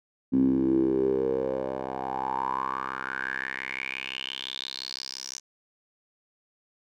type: tone with band-pass filter sweep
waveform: 10% pulse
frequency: 65.8 Hz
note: C2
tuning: 10 cents sharp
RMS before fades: -29 dBFS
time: 0.32-5.4 s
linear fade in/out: 20 ms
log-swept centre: 250 to 6100 Hz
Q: 7.3
effects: none